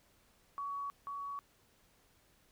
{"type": "tone with echo", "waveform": "sine", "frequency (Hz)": 1126, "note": "C#6", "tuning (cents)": 27, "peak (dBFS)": -37, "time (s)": [0.58, 0.9], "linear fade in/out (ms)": 0, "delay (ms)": 490, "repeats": 1, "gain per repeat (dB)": -2, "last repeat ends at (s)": 1.39, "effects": ["pink hiss -69 dBFS RMS until 2.51 s"]}